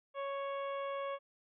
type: harmonic tone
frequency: 554.4 Hz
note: C#5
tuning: in tune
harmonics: 1 / 2 / 3 / 4 / 5 / 6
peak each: -38 / -41 / -53 / -52 / -56 / -57 dBFS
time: 0.14-1.19 s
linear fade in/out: 50 ms
effects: none